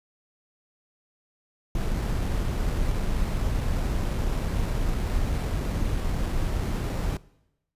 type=noise with sample-and-hold; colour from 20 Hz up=brown; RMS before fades=-26 dBFS; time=1.75-7.17 s; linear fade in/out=2 ms; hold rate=6300 Hz; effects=noise-tail reverb RT60 0.9 s tail -21 dB re dry + resampled to 32000 Hz

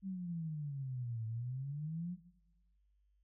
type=exponential two-way sweep; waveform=sine; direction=down then up; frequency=196 to 110 to 184.6 Hz; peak=-38 dBFS; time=0.02-2.18 s; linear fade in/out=50 ms; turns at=1.26 s; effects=noise-tail reverb RT60 1.0 s tail -18 dB re dry + added 50 Hz sine -70 dBFS peak until 3.23 s

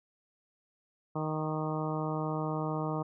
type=harmonic tone with a mistuned harmonic; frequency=155.56 Hz; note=D#3; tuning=in tune; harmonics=1 / 2 / 3 / 4 / 5 / 6 / 7 / 8; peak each=-34 / -37 / -39 / -40 / -41 / -42 / -42 / -43 dBFS; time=1.15-3.03 s; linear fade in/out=10 ms; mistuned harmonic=8; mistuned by=-21 cents; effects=none

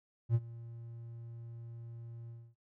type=tone with ADSR envelope; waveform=triangle; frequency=116.54 Hz; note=A#2; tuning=in tune; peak=-22 dBFS; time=0.29-2.55 s; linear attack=58 ms; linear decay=44 ms; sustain=-21 dB; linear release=260 ms; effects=noise-tail reverb RT60 0.1 s tail -19 dB re dry

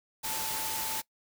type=tone in noise; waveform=sine; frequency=880 Hz; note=A5; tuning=in tune; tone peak=-39 dBFS; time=0.23-1.02 s; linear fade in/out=20 ms; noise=white; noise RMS=-34 dBFS; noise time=0.23-1.02 s; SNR=-8 dB; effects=noise-tail reverb RT60 0.1 s tail -21 dB re dry

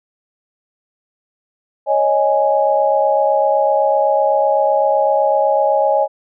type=chord; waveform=sine; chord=C# suspended second; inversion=none; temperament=equal; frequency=554.4 / 622.3 / 830.6 Hz; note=C#5 / D#5 / G#5; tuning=0 / 0 / 0 cents; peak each=-16 dBFS; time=1.86-6.08 s; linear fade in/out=50 ms; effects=none

